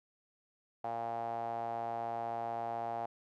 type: tone with band-pass filter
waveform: sawtooth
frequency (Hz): 115.9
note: A#2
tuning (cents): -10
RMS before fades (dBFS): -38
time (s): 0.84-3.06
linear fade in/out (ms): 5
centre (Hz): 750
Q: 8.8
effects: none